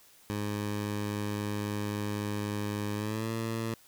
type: tone with pitch glide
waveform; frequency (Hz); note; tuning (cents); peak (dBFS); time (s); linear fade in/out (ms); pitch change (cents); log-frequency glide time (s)
15% pulse; 103.7 to 113.09; G#2 to A2; -2 to +48; -25; 0.3-3.74; 0; +150; 2.94-3.31
effects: white hiss -59 dBFS RMS until 3.87 s